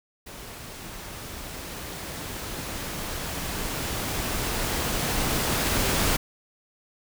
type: noise with level ramp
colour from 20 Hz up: pink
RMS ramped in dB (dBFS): -41 to -23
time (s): 0.26-6.17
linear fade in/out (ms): 10
effects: none